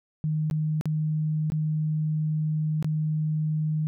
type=tone with dropouts; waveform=sine; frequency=154.6 Hz; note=D#3; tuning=11 cents flat; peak=-23 dBFS; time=0.24-3.87 s; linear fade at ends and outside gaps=0 ms; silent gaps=0.5-0.511 / 0.811-0.856 / 1.501-1.52 / 2.826-2.845 s; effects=none